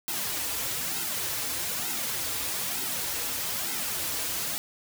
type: noise with flanger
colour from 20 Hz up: white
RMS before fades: -31 dBFS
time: 0.08-4.58 s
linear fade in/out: 0 ms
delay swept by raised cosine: 1.7 to 5.5 ms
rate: 1.1 Hz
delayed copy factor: -0.8
effects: none